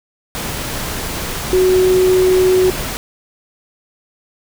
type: tone in noise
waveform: sine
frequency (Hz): 370.5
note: F#4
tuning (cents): +2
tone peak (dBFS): -9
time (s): 1.53-2.7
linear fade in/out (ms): 0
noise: pink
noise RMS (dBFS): -23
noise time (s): 0.35-2.97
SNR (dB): +11
effects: none